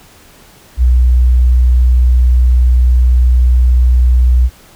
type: tone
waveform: sine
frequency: 61.74 Hz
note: B1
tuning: in tune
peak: -5 dBFS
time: 0.77-4.5 s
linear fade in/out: 50 ms
effects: pink hiss -42 dBFS RMS until 4.75 s